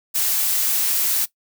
blue noise, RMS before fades -20 dBFS, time 0.14-1.26 s, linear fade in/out 20 ms, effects noise-tail reverb RT60 0.1 s tail -18 dB re dry

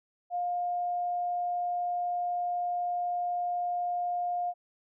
sine tone, 708 Hz, F5, 23 cents sharp, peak -28 dBFS, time 0.3-4.54 s, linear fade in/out 50 ms, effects none

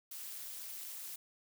blue noise with amplitude modulation, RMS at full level -42 dBFS, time 0.11-1.16 s, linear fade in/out 5 ms, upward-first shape sine, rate 276 Hz, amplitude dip 80%, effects none

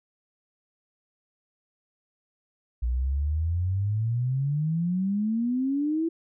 sine exponential sweep, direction up, 58.3 to 335.1 Hz, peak -23 dBFS, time 2.82-6.09 s, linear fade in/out 10 ms, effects none

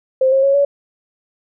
sine tone with pitch steps, 523.3 / 537.1 / 551.2 / 565.7 Hz, C5 / C5 / C#5 / C#5, 0 / +45 / -10 / +35 cents, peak -10 dBFS, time 0.21-0.65 s, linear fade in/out 5 ms, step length 110 ms, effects none

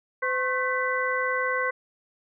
sine tone cluster, 510 / 1080 / 1526 / 1991 Hz, C5 / C#6 / G6 / B6, -44 / -45 / -47 / +14 cents, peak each -29 dBFS, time 0.22-1.71 s, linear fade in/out 10 ms, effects none

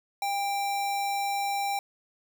sine tone with sample-and-hold, 801 Hz, G5, 37 cents sharp, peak -26 dBFS, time 0.22-1.79 s, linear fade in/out 2 ms, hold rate 3150 Hz, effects none

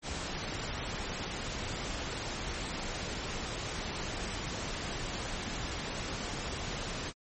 pink noise, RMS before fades -37 dBFS, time 0.02-7.13 s, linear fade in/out 50 ms, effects MP3 32 kbps

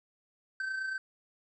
triangle tone with amplitude modulation, 1546 Hz, G6, 24 cents flat, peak -29 dBFS, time 0.6-0.98 s, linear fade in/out 2 ms, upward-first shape sine, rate 28.7 Hz, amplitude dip 45%, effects resampled to 22050 Hz

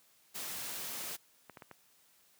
white noise, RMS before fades -41 dBFS, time 0.34-1.17 s, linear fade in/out 20 ms
clicks, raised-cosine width 0.5 ms, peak -33 dBFS, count 7, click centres 1.008 / 1.039 / 1.112 / 1.497 / 1.572 / 1.622 / 1.713 s
effects white hiss -67 dBFS RMS until 2.39 s + high-pass 100 Hz 12 dB/octave

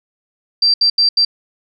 sine tone bursts at uneven times, 4700 Hz, D8, 1 cent sharp, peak -9 dBFS, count 4, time 0.62-0.74 / 0.81-0.9 / 0.98-1.09 / 1.17-1.25 s, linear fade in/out 5 ms, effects none

